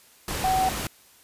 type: tone in noise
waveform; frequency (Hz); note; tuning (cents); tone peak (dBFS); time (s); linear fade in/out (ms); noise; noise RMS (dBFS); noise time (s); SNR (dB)
sine; 755; F#5; +35; -20; 0.44-0.69; 2; pink; -30; 0.28-0.87; +7
effects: white hiss -55 dBFS RMS until 1.23 s + resampled to 32000 Hz